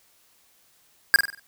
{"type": "tone with echo", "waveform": "square", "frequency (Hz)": 1623, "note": "G#6", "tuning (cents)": -40, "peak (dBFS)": -11, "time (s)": [1.14, 1.16], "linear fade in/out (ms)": 0, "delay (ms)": 47, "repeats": 5, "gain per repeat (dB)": -7, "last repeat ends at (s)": 1.395, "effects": ["white hiss -61 dBFS RMS until 1.47 s"]}